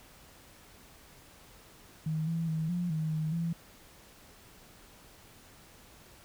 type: tone with pitch steps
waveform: sine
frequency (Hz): 157.2 / 165.2 / 159 / 176 / 157.3 / 156.2 / 167.3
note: D#3 / E3 / D#3 / F3 / D#3 / D#3 / E3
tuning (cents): +18 / +4 / +38 / +14 / +19 / +7 / +26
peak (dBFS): -29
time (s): 2.06-3.53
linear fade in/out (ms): 5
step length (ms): 210
effects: pink hiss -56 dBFS RMS until 6.24 s